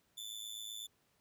sawtooth tone with amplitude modulation, 3509 Hz, A7, 5 cents flat, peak -37 dBFS, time 0.17-0.87 s, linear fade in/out 10 ms, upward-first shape sine, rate 108 Hz, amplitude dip 75%, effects pink hiss -75 dBFS RMS until 1.2 s + high-pass 60 Hz 12 dB/octave

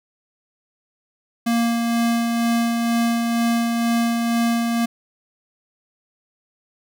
square tone with tremolo, 233.1 Hz, A#3, in tune, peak -17 dBFS, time 1.46-4.86 s, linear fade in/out 10 ms, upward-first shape sine, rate 2.1 Hz, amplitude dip 30%, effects none

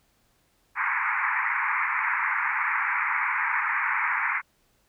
white band-pass noise, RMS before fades -26 dBFS, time 0.75-4.42 s, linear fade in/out 50 ms, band 860 to 2300 Hz, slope 96 dB/octave, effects pink hiss -67 dBFS RMS until 4.88 s

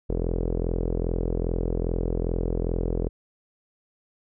sawtooth tone with low-pass filter, 42.47 Hz, F1, 48 cents flat, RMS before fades -26 dBFS, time 0.09-3.09 s, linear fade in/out 10 ms, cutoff 450 Hz, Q 3.4, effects none

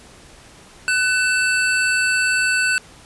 square tone pair together, 1503 / 2651 Hz, F#6 / E7, +27 / +9 cents, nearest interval minor seventh, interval 982 cents, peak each -18 / -22 dBFS, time 0.88-2.78 s, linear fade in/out 0 ms, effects pink hiss -45 dBFS RMS until 3.05 s + resampled to 24000 Hz

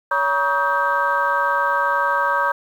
sine tone cluster, 564 / 953 / 1122 / 1264 / 1570 Hz, C#5 / A#5 / C#6 / D#6 / G6, +30 / +38 / +21 / +27 / +2 cents, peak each -25 / -21 / -23 / -24 / -21 dBFS, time 0.11-2.52 s, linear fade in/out 5 ms, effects tanh soft clip ceiling -6 dBFS + 8-bit

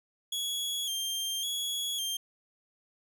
sawtooth tone with vibrato, 3265 Hz, G#7, 30 cents flat, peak -28 dBFS, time 0.32-2.17 s, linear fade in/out 5 ms, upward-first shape square, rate 0.9 Hz, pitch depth 46 cents each way, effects none

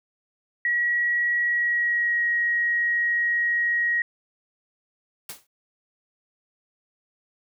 sine tone with pitch glide, 1917 to 1892.8 Hz, A#6 to A#6, +48 to +26 cents, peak -20 dBFS, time 0.65-4.02 s, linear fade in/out 2 ms, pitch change -22 cents, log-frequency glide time 1.41-2.25 s
white noise with exponential decay, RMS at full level -32 dBFS, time 5.29-5.47 s, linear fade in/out 5 ms, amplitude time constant 37 ms
effects none

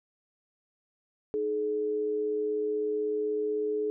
sine tone pair together, 309.3 / 425.4 Hz, D#4 / G#4, -10 / +42 cents, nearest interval tritone, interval 552 cents, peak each -37 / -27 dBFS, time 1.34-3.9 s, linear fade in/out 0 ms, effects none

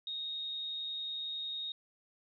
sine tone with amplitude modulation, 3729 Hz, A#7, in tune, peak -35 dBFS, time 0.07-1.72 s, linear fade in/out 2 ms, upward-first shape sine, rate 151 Hz, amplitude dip 30%, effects none

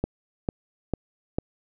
click train, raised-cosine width 2 ms, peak -11 dBFS, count 4, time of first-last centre 0.04-1.385 s, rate 2.23 Hz, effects none

